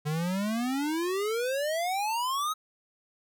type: exponential sweep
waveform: square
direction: up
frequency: 146.83 to 1290 Hz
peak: -28 dBFS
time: 0.05-2.54 s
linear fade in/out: 20 ms
effects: none